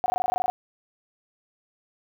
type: tone bursts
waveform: sine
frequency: 735 Hz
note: F#5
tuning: 12 cents flat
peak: -20 dBFS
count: 12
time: 0.04-0.5 s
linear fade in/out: 0 ms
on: 20 ms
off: 20 ms
effects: none